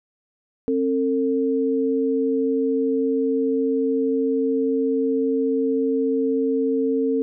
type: tone pair together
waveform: sine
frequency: 267.5 / 450.9 Hz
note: C4 / A4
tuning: +38 / +42 cents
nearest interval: major sixth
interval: 904 cents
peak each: -21 dBFS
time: 0.68-7.22 s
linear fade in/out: 0 ms
effects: none